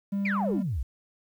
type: tone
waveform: triangle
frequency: 199.2 Hz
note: G3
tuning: 28 cents sharp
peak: -23 dBFS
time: 0.12-0.63 s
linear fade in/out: 10 ms
type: exponential sweep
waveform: sine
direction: down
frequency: 2489 to 53.3 Hz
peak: -26 dBFS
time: 0.25-0.83 s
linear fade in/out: 5 ms
effects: tanh soft clip ceiling -19 dBFS + 10-bit